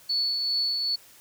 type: tone with tremolo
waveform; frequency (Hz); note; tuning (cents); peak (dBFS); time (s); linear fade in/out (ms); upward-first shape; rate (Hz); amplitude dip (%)
sine; 4435; C#8; 0; -22; 0.09-0.96; 10; triangle; 2.5; 35
effects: white hiss -53 dBFS RMS until 1.2 s